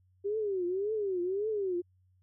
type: tone with vibrato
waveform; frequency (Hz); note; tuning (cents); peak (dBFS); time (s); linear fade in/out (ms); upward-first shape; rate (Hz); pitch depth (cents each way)
sine; 392; G4; 0; -29; 0.24-1.82; 20; triangle; 1.8; 220
effects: added 92 Hz sine -64 dBFS peak until 2.22 s